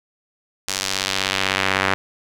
sawtooth tone with band-pass filter sweep, 96 Hz, G2, 36 cents flat, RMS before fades -22 dBFS, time 0.68-1.94 s, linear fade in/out 0 ms, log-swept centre 6300 to 1700 Hz, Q 1.1, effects none

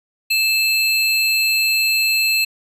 square tone pair together, 2633 / 4180 Hz, E7 / C8, -3 / -2 cents, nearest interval minor sixth, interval 801 cents, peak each -17 / -20 dBFS, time 0.3-2.45 s, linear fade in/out 10 ms, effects resampled to 32000 Hz + 9-bit

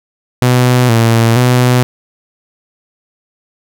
sawtooth tone with pitch steps, 124.8 / 114.9 / 124.5 Hz, B2 / A#2 / B2, +19 / -25 / +14 cents, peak -3 dBFS, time 0.42-1.83 s, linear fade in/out 0 ms, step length 470 ms, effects none

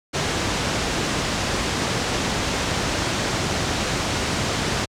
pink low-pass noise, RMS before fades -23 dBFS, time 0.13-4.86 s, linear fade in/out 20 ms, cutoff 7400 Hz, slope 24 dB/octave, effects high-pass 60 Hz 12 dB/octave

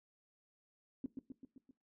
sine tone with echo, 264.7 Hz, C4, 20 cents sharp, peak -36 dBFS, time 1.04-1.06 s, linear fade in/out 2 ms, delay 130 ms, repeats 5, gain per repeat -4 dB, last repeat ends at 1.71 s, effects noise-tail reverb RT60 0.3 s tail -19 dB re dry

